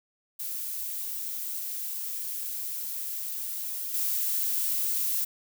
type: noise with level steps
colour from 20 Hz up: violet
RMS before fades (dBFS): -34 / -28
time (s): 0.39-5.25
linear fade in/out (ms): 10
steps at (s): 3.94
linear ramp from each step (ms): 2
effects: none